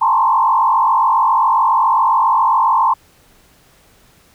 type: tone with frequency modulation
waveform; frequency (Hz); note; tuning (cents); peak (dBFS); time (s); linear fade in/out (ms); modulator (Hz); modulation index
sine; 975; B5; -23; -10; 0.01-2.94; 10; 47.3; 2.4
effects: pink hiss -51 dBFS RMS until 4.34 s